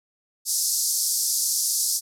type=band-pass noise; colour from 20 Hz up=pink; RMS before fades=-24 dBFS; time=0.45-2.01 s; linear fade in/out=50 ms; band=4800 to 13000 Hz; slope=48 dB/octave; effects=none